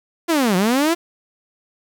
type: linear two-way sweep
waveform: sawtooth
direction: down then up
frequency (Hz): 349.2 to 174.61 to 349.2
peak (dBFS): -11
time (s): 0.28-0.95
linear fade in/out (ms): 20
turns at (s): 0.56
effects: 8-bit